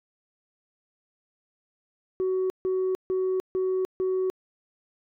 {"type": "tone bursts", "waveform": "sine", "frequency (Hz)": 374, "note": "F#4", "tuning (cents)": 19, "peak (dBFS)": -21, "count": 5, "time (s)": [2.2, 4.3], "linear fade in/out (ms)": 0, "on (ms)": 300, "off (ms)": 150, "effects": ["tanh soft clip ceiling -21 dBFS"]}